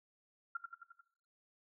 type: tone with echo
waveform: sine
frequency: 1377 Hz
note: F6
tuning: 25 cents flat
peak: -35 dBFS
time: 0.55-0.57 s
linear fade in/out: 5 ms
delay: 88 ms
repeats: 5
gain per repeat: -4 dB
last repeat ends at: 1.01 s
effects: noise-tail reverb RT60 0.6 s tail -17 dB re dry